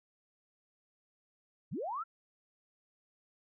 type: linear sweep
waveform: sine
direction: up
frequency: 87.31 to 1400 Hz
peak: -35 dBFS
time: 1.71-2.04 s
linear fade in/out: 20 ms
effects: none